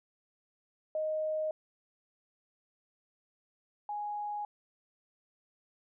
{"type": "tone pair in turn", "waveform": "sine", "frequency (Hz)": [622.3, 830.7], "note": ["D#5", "G#5"], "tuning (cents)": [0, 0], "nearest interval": "perfect fourth", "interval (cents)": 500, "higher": "second", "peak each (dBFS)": [-30, -34], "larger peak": "first", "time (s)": [[0.95, 1.51], [3.89, 4.45]], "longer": "neither", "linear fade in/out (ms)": 2, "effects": []}